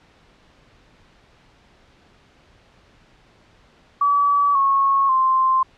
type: tone with pitch steps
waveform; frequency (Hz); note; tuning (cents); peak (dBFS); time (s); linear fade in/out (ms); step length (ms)
sine; 1145 / 1096.5 / 1050; D6 / C#6 / C6; -44 / -19 / +6; -14; 4.01-5.63; 5; 540
effects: pink hiss -54 dBFS RMS until 5.77 s + low-pass 4000 Hz 12 dB/octave